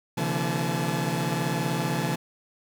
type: tone cluster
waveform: sawtooth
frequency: 132.3 / 147.7 / 168.5 / 227.4 / 859 Hz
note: C3 / D3 / E3 / A#3 / A5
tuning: +20 / +10 / +38 / -43 / -42 cents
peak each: -27 / -28 / -25 / -30 / -30 dBFS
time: 0.17-2.16 s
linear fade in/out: 10 ms
effects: none